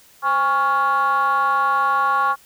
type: tone with frequency modulation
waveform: sine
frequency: 1108.7 Hz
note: C#6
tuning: in tune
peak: -14 dBFS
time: 0.22-2.36 s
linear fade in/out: 50 ms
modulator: 294 Hz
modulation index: 0.95
effects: tanh soft clip ceiling -12 dBFS + white hiss -51 dBFS RMS until 2.45 s